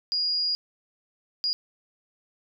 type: tone bursts at uneven times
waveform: sine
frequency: 4865 Hz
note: D#8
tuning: 40 cents flat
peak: -23 dBFS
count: 2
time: 0.12-0.55 / 1.44-1.53 s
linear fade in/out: 0 ms
effects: none